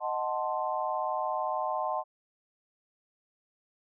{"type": "chord", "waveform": "sine", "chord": "D# diminished seventh", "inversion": "none", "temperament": "equal", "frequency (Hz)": [622.3, 740, 880, 1046.5], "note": ["D#5", "F#5", "A5", "C6"], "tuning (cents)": [0, 0, 0, 0], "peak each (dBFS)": -34, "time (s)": [0, 2.04], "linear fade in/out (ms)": 50, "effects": []}